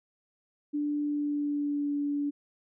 sine tone with pitch glide, 293.7 to 288.2 Hz, D4 to D4, 0 to -33 cents, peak -27 dBFS, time 0.73-2.31 s, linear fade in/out 20 ms, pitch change -33 cents, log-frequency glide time 1.02-1.95 s, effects none

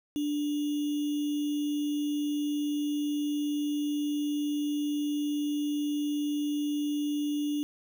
sine tone with sample-and-hold, 293.7 Hz, D4, in tune, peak -27 dBFS, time 0.16-7.63 s, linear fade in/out 0 ms, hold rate 3150 Hz, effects none

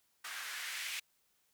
blue noise with band-pass filter sweep, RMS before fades -42 dBFS, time 0.24-1 s, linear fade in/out 10 ms, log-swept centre 1400 to 2400 Hz, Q 1.9, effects white hiss -75 dBFS RMS until 1.53 s

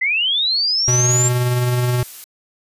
sine linear sweep, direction up, 1975.5 to 7459 Hz, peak -15 dBFS, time 0.01-1.29 s, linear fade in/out 10 ms
square tone with tremolo, 123.47 Hz, B2, in tune, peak -15 dBFS, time 0.88-2.03 s, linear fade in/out 0 ms, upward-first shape sine, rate 19 Hz, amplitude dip 25%
blue noise, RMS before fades -34 dBFS, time 1.11-2.24 s, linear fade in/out 0 ms
effects resampled to 32000 Hz

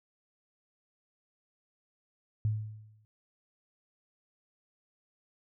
sine tone with exponential decay, 107.6 Hz, A2, 38 cents flat, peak -24 dBFS, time 2.45-3.05 s, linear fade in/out 0 ms, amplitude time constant 130 ms, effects none

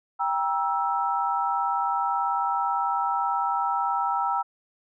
sine chord, E diminished, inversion first, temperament just, 791.1 / 949.3 / 1318.5 Hz, G5 / Bb5 / E6, +16 / +31 / 0 cents, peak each -27 dBFS, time 0.19-4.43 s, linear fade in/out 20 ms, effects none

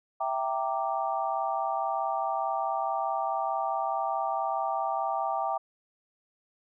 sine chord, E half-diminished seventh, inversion none, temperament equal with one note detuned, 659.3 / 784 / 925.9 / 1174.7 Hz, E5 / G5 / Bb5 / D6, 0 / 0 / -12 / 0 cents, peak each -33 / -30 / -34 / -34 dBFS, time 0.2-5.58 s, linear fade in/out 10 ms, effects none

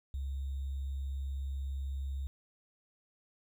sine tone with sample-and-hold, 68.1 Hz, C#2, 30 cents flat, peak -34 dBFS, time 0.14-2.27 s, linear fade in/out 0 ms, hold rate 3675 Hz, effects none

